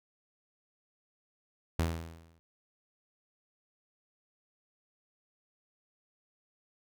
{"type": "tone with exponential decay", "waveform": "sawtooth", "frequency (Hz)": 82.41, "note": "E2", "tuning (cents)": 0, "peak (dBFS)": -22, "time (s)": [1.79, 2.39], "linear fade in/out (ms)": 0, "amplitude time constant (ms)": 130, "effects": []}